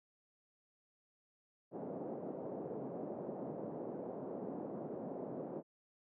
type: band-pass noise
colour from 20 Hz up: white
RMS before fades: -44 dBFS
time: 1.71-5.63 s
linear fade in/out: 50 ms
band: 160 to 600 Hz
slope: 24 dB/octave
effects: none